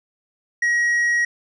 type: tone with tanh clipping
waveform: sine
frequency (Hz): 1900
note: A#6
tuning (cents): +33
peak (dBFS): -17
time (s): 0.62-1.25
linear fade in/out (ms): 5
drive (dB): 4
effects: none

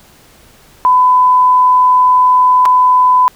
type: tone with dropouts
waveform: sine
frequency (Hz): 1004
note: B5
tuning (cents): +28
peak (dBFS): -5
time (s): 0.85-3.28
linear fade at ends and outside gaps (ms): 0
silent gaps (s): 2.654-2.658
effects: pink hiss -44 dBFS RMS until 3.35 s

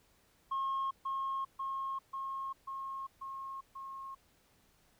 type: tone with echo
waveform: sine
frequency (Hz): 1079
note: C#6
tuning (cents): -47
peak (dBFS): -30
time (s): 0.51-0.91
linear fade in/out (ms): 10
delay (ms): 540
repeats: 6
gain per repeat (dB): -2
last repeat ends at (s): 4.15
effects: tanh soft clip ceiling -30 dBFS + pink hiss -69 dBFS RMS until 4.99 s

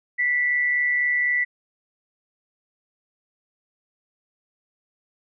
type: tone pair together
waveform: sine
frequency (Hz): 1967 / 2111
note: B6 / C7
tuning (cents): -7 / +15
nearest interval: minor second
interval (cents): 122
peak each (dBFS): -19 / -31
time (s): 0.18-1.45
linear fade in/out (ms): 20
effects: none

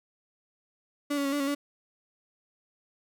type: tone with pitch steps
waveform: 35% pulse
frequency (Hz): 288.8 / 281.5 / 275.8 / 289.3 / 276 / 286.4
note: D4 / C#4 / C#4 / D4 / C#4 / D4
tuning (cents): -29 / +27 / -9 / -26 / -7 / -43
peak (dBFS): -25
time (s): 1.1-1.55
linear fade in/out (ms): 10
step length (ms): 75
effects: none

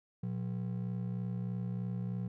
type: ring-modulated tone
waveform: triangle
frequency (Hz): 150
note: D3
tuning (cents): +37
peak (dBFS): -29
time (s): 0.23-2.28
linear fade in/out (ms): 5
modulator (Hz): 31.6
effects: none

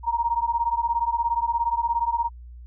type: beating tone pair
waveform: sine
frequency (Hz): 928 / 945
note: A#5 / A#5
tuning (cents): -8 / +23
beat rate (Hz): 17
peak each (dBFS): -24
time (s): 0.03-2.3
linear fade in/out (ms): 50
effects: added 60 Hz sine -39 dBFS peak until 2.66 s

